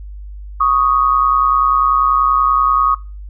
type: tone pair together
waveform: sine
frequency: 1114.2 / 1244.5 Hz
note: C#6 / D#6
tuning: +9 / 0 cents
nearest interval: major second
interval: 191 cents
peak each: -13 / -13 dBFS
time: 0.6-2.95 s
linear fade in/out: 10 ms
effects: noise-tail reverb RT60 0.3 s tail -22 dB re dry + added 50 Hz sine -28 dBFS peak until 3.29 s